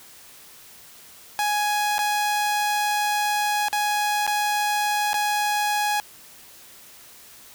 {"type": "tone with dropouts", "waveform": "sawtooth", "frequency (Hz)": 833, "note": "G#5", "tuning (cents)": 5, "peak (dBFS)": -17, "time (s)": [1.39, 6], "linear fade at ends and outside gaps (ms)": 0, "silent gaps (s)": [[1.982, 1.99], [3.684, 3.729], [4.266, 4.276], [5.132, 5.142]], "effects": ["white hiss -47 dBFS RMS until 7.54 s"]}